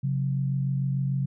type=tone pair together; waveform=sine; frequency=135.55 / 182.3 Hz; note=C#3 / F#3; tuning=-38 / -25 cents; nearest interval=perfect fourth; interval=513 cents; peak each=-24 / -32 dBFS; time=0.03-1.26 s; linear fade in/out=10 ms; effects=none